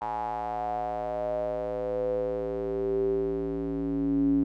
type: tone with band-pass filter sweep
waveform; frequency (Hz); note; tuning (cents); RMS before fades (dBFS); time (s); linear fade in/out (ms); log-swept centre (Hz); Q
square; 56; A1; +31; -29; 0.01-4.44; 10; 880 to 270; 9
effects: none